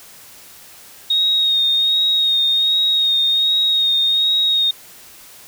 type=tone with vibrato; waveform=sine; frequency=3733 Hz; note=A#7; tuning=2 cents sharp; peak=-13 dBFS; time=1.1-4.71 s; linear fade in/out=5 ms; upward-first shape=sine; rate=1.3 Hz; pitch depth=26 cents each way; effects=white hiss -42 dBFS RMS until 5.47 s